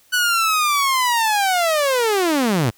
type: linear sweep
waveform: sawtooth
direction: down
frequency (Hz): 1494 to 101.8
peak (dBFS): -12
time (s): 0.12-2.71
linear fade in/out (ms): 20
effects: white hiss -55 dBFS RMS until 2.77 s